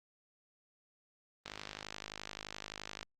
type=click train; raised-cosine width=0.2 ms; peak=-24 dBFS; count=82; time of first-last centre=1.46-3.03 s; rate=51.6 Hz; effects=Opus 24 kbps